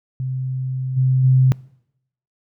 sine tone with level steps, 130.1 Hz, C3, 9 cents flat, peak -21 / -13 / -10 dBFS, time 0.2-1.52 s, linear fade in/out 0 ms, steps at 0.96 / 1.23 s, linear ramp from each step 20 ms, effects noise-tail reverb RT60 0.8 s tail -24 dB re dry

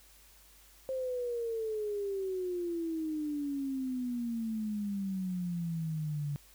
sine exponential sweep, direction down, 530 to 142.2 Hz, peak -32 dBFS, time 0.89-6.36 s, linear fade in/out 0 ms, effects added 50 Hz sine -62 dBFS peak until 6.54 s + white hiss -60 dBFS RMS until 6.54 s

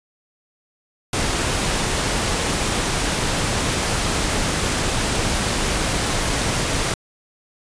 pink noise, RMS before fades -21 dBFS, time 1.13-6.94 s, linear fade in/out 2 ms, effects resampled to 22050 Hz

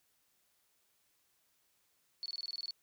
sine tone bursts, 4435 Hz, C#8, in tune, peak -37 dBFS, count 10, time 2.23-2.708 s, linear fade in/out 0 ms, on 28 ms, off 22 ms, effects white hiss -75 dBFS RMS until 2.82 s

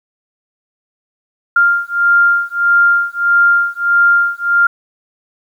sine beating tone pair, 1396.9 / 1398.5 Hz, F6 / F6, 0 / +2 cents, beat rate 1.6 Hz, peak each -12 dBFS, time 1.56-4.67 s, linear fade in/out 5 ms, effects 8-bit

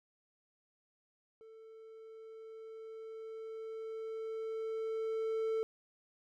triangle tone with level ramp, 444.3 Hz, A4, 17 cents sharp, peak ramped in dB -51 to -29 dBFS, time 1.41-5.63 s, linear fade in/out 0 ms, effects none

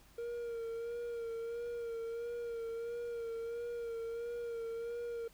triangle tone with vibrato, 466.2 Hz, A#4, in tune, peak -36 dBFS, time 0.18-5.28 s, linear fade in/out 5 ms, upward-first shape sine, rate 1.5 Hz, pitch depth 33 cents each way, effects added 50 Hz sine -66 dBFS peak until 5.33 s + pink hiss -64 dBFS RMS until 5.33 s

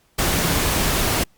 sine tone in noise, 165.4 Hz, E3, 6 cents sharp, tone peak -27 dBFS, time 0.26-0.55 s, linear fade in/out 10 ms, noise pink, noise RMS -20 dBFS, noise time 0.18-1.24 s, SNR -10 dB, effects pink hiss -61 dBFS RMS until 1.37 s + Opus 48 kbps

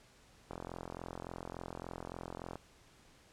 click train, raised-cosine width 1 ms, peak -28 dBFS, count 90, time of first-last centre 0.51-2.556 s, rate 43.5 Hz, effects pink hiss -63 dBFS RMS until 3.32 s + low-pass 9000 Hz 12 dB/octave

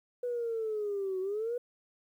sine linear two-way sweep, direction down then up, 493.9 to 370 to 493.9 Hz, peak -30 dBFS, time 0.23-1.58 s, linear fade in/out 5 ms, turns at 1.2 s, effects tanh soft clip ceiling -26 dBFS + 11-bit

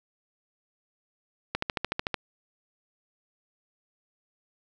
click train, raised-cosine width 0.3 ms, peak -11 dBFS, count 9, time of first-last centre 1.55-2.143 s, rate 13.5 Hz, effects none

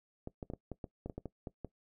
clicks, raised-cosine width 2 ms, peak -27 dBFS, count 12, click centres 0.274 / 0.428 / 0.501 / 0.536 / 0.717 / 0.842 / 1.06 / 1.098 / 1.18 / 1.257 / 1.472 / 1.647 s, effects noise-tail reverb RT60 0.1 s tail -19 dB re dry

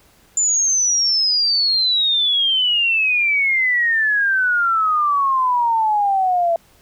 sine exponential sweep, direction down, 7150 to 665 Hz, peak -14 dBFS, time 0.37-6.56 s, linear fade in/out 2 ms, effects pink hiss -53 dBFS RMS until 6.81 s

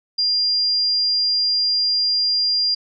sine tone, 4800 Hz, D8, 37 cents sharp, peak -16 dBFS, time 0.18-2.75 s, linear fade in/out 10 ms, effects none

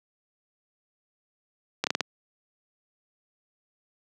slowing click train, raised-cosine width 0.2 ms, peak -7 dBFS, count 5, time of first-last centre 1.84-2.007 s, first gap 29 ms, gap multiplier 1.25, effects high-pass 200 Hz 12 dB/octave

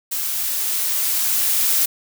blue noise with level ramp, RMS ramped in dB -24 to -17 dBFS, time 0.11-1.86 s, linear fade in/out 10 ms, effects none

